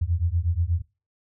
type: beating tone pair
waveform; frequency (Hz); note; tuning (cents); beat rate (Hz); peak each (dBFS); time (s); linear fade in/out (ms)
sine; 81.6 / 89.9; E2 / F#2; -17 / -49; 8.3; -24; 0.01-0.82; 10
effects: noise-tail reverb RT60 0.3 s tail -22 dB re dry